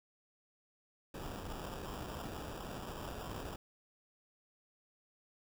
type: noise with sample-and-hold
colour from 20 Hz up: pink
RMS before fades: -44 dBFS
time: 1.14-3.56 s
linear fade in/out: 5 ms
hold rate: 2100 Hz
effects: none